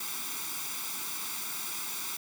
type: noise with comb filter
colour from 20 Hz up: white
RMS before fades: -36 dBFS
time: 0-2.17 s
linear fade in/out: 5 ms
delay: 0.84 ms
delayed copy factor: +0.75
effects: high-pass 200 Hz 12 dB/octave